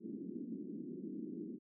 pink band-pass noise, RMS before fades -45 dBFS, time 0-1.59 s, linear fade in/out 50 ms, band 190 to 360 Hz, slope 48 dB/octave, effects none

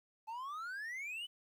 triangle exponential sweep, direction up, 860 to 3044 Hz, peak -39 dBFS, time 0.27-1.27 s, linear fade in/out 20 ms, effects 12-bit

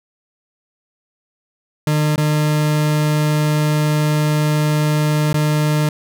40% pulse tone with dropouts, 151.2 Hz, D#3, 49 cents flat, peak -13 dBFS, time 1.87-5.89 s, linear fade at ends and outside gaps 2 ms, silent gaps 2.16-2.178 / 5.33-5.342 s, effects none

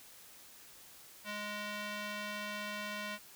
square tone with band-pass filter, 208 Hz, G#3, 3 cents sharp, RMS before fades -41 dBFS, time 1.24-3.19 s, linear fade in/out 50 ms, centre 2300 Hz, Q 0.89, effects white hiss -56 dBFS RMS until 3.35 s

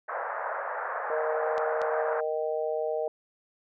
pink band-pass noise, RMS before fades -33 dBFS, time 0.08-2.21 s, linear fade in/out 10 ms, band 530 to 1700 Hz, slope 48 dB/octave
harmonic tone, 155.56 Hz, D#3, in tune, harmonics 3 / 4 / 5, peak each -30 / -30 / -37 dBFS, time 1.1-3.08 s, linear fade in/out 2 ms
clicks, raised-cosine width 0.2 ms, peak -23 dBFS, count 2, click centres 1.58 / 1.817 s
effects none

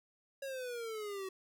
square exponential sweep, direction down, 554.4 to 375.2 Hz, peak -40 dBFS, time 0.42-1.29 s, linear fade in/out 5 ms, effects none

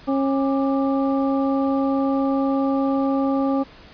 harmonic tone with a mistuned harmonic, 272.2 Hz, C#4, 31 cents flat, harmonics 1 / 2 / 3 / 4, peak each -19 / -25 / -29 / -31 dBFS, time 0.07-3.64 s, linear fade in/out 20 ms, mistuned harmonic 4, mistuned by +140 cents, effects pink hiss -46 dBFS RMS until 3.93 s + resampled to 11025 Hz

